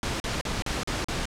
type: noise bursts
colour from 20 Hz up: pink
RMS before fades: -29 dBFS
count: 6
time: 0.03-1.255 s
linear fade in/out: 0 ms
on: 170 ms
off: 41 ms
effects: low-pass 7000 Hz 12 dB/octave